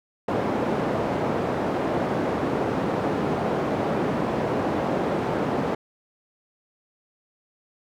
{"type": "band-pass noise", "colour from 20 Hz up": "white", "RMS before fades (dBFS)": -25, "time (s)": [0.28, 5.75], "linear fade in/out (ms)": 5, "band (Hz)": [130, 600], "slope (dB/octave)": 12, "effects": []}